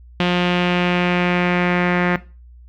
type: tone with low-pass filter sweep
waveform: sawtooth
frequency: 177.6 Hz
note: F3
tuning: 29 cents sharp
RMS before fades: -17 dBFS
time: 0.2-2.16 s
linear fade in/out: 0 ms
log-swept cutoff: 3100 to 2000 Hz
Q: 3
effects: noise-tail reverb RT60 0.3 s tail -17 dB re dry + added 60 Hz sine -40 dBFS peak until 2.68 s